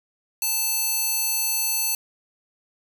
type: tone with high-pass filter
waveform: square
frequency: 880 Hz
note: A5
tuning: in tune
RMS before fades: -24 dBFS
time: 0.42-1.95 s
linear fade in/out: 2 ms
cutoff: 6400 Hz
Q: 0.52
effects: 7-bit